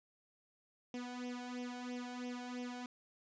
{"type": "tone with flanger", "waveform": "sawtooth", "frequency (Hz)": 246.9, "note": "B3", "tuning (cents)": 0, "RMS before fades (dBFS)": -44, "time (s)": [0.94, 2.86], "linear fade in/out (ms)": 2, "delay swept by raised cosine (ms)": [0.34, 1.33], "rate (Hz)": 3, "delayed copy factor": 0.85, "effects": ["resampled to 16000 Hz"]}